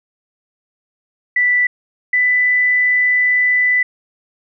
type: tone pair in turn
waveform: sine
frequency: 1974 / 1991.2 Hz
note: B6 / B6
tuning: -1 / +14 cents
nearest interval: unison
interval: 15 cents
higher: second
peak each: -11 dBFS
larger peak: neither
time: 1.36-1.67 / 2.13-3.83 s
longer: second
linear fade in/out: 5 ms
effects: none